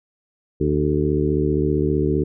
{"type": "harmonic tone with a mistuned harmonic", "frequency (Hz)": 75.3, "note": "D2", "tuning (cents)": 44, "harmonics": [1, 2, 3, 4, 5, 6], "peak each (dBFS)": [-25, -23, -28, -23, -22, -26], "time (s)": [0.6, 2.24], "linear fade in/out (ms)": 10, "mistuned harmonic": 6, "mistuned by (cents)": -45, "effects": []}